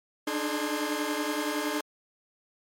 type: tone cluster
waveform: sawtooth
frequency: 293.2 / 303.9 / 427.9 / 1048 / 1629 Hz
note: D4 / D#4 / A4 / C6 / G#6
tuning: -3 / -41 / -48 / +2 / -34 cents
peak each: -30 / -28 / -31 / -34 / -35 dBFS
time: 0.27-1.81 s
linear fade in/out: 5 ms
effects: MP3 64 kbps